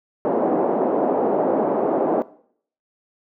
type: band-pass noise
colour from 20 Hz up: white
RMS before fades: -20 dBFS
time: 0.25-2.22 s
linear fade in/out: 0 ms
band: 230 to 700 Hz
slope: 24 dB/octave
effects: noise-tail reverb RT60 0.6 s tail -19 dB re dry